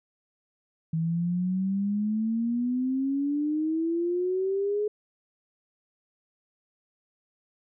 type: exponential sweep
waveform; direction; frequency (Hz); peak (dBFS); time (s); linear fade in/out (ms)
sine; up; 160.1 to 424; -24; 0.93-4.88; 5
effects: none